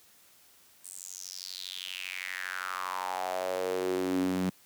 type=tone with high-pass filter sweep; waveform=sawtooth; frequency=92.5 Hz; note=F#2; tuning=in tune; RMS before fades=-34 dBFS; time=0.84-4.5 s; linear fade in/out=10 ms; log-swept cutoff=8900 to 200 Hz; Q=5.1; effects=white hiss -60 dBFS RMS until 4.65 s + high-pass 60 Hz 12 dB/octave